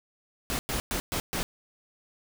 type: noise bursts at uneven times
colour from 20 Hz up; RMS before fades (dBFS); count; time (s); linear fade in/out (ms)
pink; -30; 5; 0.5-0.59 / 0.69-0.8 / 0.91-1 / 1.12-1.2 / 1.33-1.43; 0
effects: none